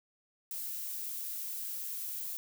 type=noise; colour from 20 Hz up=violet; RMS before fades=-39 dBFS; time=0.51-2.37 s; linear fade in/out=0 ms; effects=none